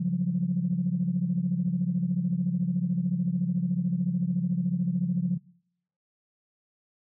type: tone cluster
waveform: sine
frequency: 139.4 / 176.3 / 190 Hz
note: C#3 / F3 / F#3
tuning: +10 / +17 / +46 cents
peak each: -32 / -25 / -31 dBFS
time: 0-5.38 s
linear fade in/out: 10 ms
effects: noise-tail reverb RT60 0.7 s tail -23 dB re dry + tanh soft clip ceiling -15 dBFS